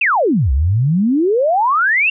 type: exponential two-way sweep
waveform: sine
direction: down then up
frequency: 2800 to 61.7 to 2800 Hz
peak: -11 dBFS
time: 0.01-2.1 s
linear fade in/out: 5 ms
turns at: 0.52 s
effects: none